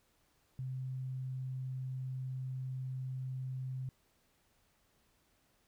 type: tone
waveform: sine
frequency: 130 Hz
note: C3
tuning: 11 cents flat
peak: -37 dBFS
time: 0.59-3.89 s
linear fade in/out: 0 ms
effects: pink hiss -73 dBFS RMS until 5.67 s